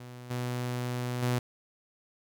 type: tone with level steps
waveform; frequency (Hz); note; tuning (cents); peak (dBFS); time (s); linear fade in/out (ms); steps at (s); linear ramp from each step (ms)
sawtooth; 123.47; B2; 0; -39 / -27 / -22; 0-1.39; 5; 0.3 / 1.22; 10
effects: none